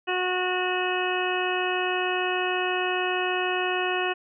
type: harmonic tone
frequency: 365.3 Hz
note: F#4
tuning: 22 cents flat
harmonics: 1 / 2 / 3 / 4 / 5 / 7 / 8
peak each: -28 / -30 / -33 / -33 / -33 / -31 / -34 dBFS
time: 0.07-4.14 s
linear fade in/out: 20 ms
effects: none